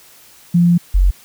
sine tone pair in turn, 173.2 / 45.77 Hz, F3 / F#1, -14 / -18 cents, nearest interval octave + major seventh, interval 2304 cents, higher first, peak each -8 dBFS, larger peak neither, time 0.54-0.78 / 0.94-1.11 s, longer first, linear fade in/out 10 ms, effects white hiss -45 dBFS RMS until 1.24 s

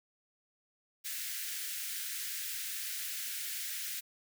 white high-pass noise, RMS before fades -39 dBFS, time 1.04-4.01 s, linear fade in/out 20 ms, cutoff 1500 Hz, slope 48 dB/octave, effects none

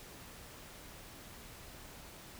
silence, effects pink hiss -52 dBFS RMS until 2.39 s

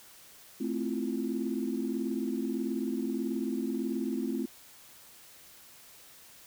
sine chord, F major seventh, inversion first, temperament equal with one note detuned, 220 / 261.6 / 329.6 / 348 Hz, A3 / C4 / E4 / F4, 0 / 0 / 0 / -6 cents, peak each -34 / -33 / -37 / -37 dBFS, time 0.6-4.46 s, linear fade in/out 10 ms, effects tanh soft clip ceiling -19 dBFS + white hiss -54 dBFS RMS until 6.46 s

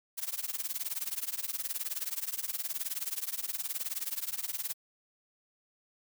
blue noise with tremolo, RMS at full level -32 dBFS, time 0.17-4.74 s, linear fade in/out 20 ms, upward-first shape triangle, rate 19 Hz, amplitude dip 100%, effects none

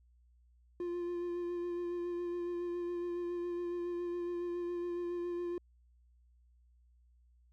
triangle tone with vibrato, 349.2 Hz, F4, in tune, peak -33 dBFS, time 0.8-5.58 s, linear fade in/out 2 ms, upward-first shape sine, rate 7.2 Hz, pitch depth 17 cents each way, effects added 60 Hz sine -63 dBFS peak until 7.52 s

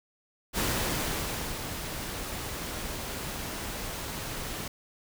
pink noise with ADSR envelope, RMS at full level -28 dBFS, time 0.53-4.68 s, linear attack 49 ms, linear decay 1000 ms, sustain -8 dB, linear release 4 ms, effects none

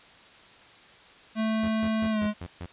square tone with pitch glide, 220 to 210.4 Hz, A3 to G#3, 0 to +23 cents, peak -25 dBFS, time 1.35-2.34 s, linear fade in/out 50 ms, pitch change -77 cents, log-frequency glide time 2.1-2.22 s
sawtooth tone bursts, 87.31 Hz, F2, in tune, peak -31 dBFS, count 6, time 1.63-2.66 s, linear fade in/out 5 ms, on 55 ms, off 140 ms
effects white hiss -52 dBFS RMS until 2.72 s + resampled to 8000 Hz

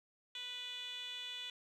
10% pulse tone with band-pass filter, 493.3 Hz, B4, 2 cents flat, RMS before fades -45 dBFS, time 0.35-1.5 s, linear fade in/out 2 ms, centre 3400 Hz, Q 6.1, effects none

